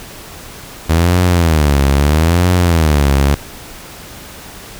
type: tone with vibrato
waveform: sawtooth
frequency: 78.8 Hz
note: D#2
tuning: 23 cents sharp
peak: -5 dBFS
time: 0.89-3.35 s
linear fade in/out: 10 ms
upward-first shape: sine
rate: 0.77 Hz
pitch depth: 230 cents each way
effects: pink hiss -33 dBFS RMS until 4.79 s